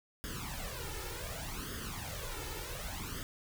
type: noise with flanger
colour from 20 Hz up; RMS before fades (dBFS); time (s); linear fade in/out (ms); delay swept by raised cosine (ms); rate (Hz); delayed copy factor
pink; -41; 0.24-3.23; 0; 0.6 to 2.3; 0.67; +0.75
effects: none